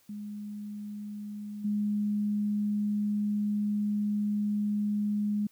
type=tone with level steps; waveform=sine; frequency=207.7 Hz; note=G#3; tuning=in tune; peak=-36 / -26 dBFS; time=0.09-5.47 s; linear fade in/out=5 ms; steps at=1.64 s; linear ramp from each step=10 ms; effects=white hiss -65 dBFS RMS until 5.51 s